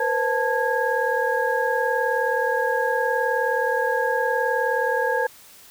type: tone cluster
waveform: sine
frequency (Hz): 478.8 / 518 / 882 / 1645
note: A#4 / C5 / A5 / G#6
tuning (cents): +46 / -17 / +4 / -17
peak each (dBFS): -25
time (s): 0-5.27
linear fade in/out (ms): 5
effects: white hiss -48 dBFS RMS until 5.7 s